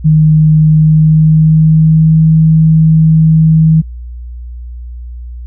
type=tone with pitch glide; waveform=sine; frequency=155.56 to 159.38 Hz; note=D#3 to D#3; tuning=0 to +42 cents; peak=-3 dBFS; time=0.04-3.82 s; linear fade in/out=20 ms; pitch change=+42 cents; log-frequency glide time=0.66-2.19 s; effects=added 60 Hz sine -22 dBFS peak until 5.46 s